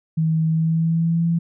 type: tone with pitch glide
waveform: sine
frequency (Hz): 160 to 167.95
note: D#3 to E3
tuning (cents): +49 to +33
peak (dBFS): -16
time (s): 0.17-1.39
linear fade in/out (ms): 10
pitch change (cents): +84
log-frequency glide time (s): 0.47-1.27
effects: none